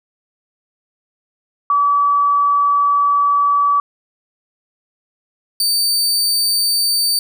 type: tone pair in turn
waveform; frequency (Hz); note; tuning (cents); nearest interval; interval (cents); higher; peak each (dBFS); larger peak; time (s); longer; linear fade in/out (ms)
sine / sawtooth; 1147 / 4599; D6 / D8; -41 / -37; 2 octaves; 2404; second; -11; neither; 1.7-3.8 / 5.6-7.19; first; 2
effects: none